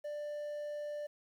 triangle tone with quantisation, 591 Hz, D5, 11 cents sharp, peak -36 dBFS, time 0.04-1.07 s, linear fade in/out 10 ms, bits 11, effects none

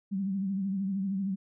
sine tone with vibrato, 194.2 Hz, G3, 16 cents flat, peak -28 dBFS, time 0.11-1.36 s, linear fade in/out 20 ms, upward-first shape triangle, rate 13 Hz, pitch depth 79 cents each way, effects none

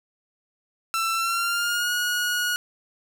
sawtooth tone with pitch glide, 1338 to 1450.7 Hz, E6 to F#6, +25 to -35 cents, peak -19 dBFS, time 0.94-2.56 s, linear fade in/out 0 ms, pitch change +140 cents, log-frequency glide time 1.14-1.92 s, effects none

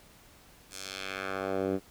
10% pulse tone with band-pass filter sweep, 96 Hz, G2, 36 cents flat, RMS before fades -34 dBFS, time 0.7-1.8 s, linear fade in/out 50 ms, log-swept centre 8300 to 290 Hz, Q 1.1, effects pink hiss -57 dBFS RMS until 1.9 s

